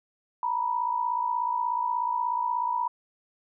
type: tone pair together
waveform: sine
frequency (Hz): 923 / 979.6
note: A#5 / B5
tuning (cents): -17 / -14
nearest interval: minor second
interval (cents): 103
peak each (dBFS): -30 / -26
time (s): 0.43-2.88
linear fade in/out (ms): 2
effects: none